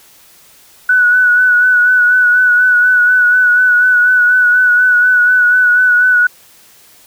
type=tone with vibrato; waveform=sine; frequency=1480 Hz; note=F#6; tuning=in tune; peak=-6 dBFS; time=0.89-6.27 s; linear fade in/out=5 ms; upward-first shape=sine; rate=4.1 Hz; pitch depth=30 cents each way; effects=white hiss -44 dBFS RMS until 7.06 s